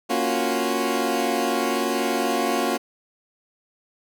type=chord; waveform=20% pulse; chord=Gb major seventh; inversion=first; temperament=equal; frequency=233.1 / 277.2 / 349.2 / 370 Hz; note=Bb3 / Db4 / F4 / Gb4; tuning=0 / 0 / 0 / 0 cents; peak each=-22 dBFS; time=0.09-2.78 s; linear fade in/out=20 ms; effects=none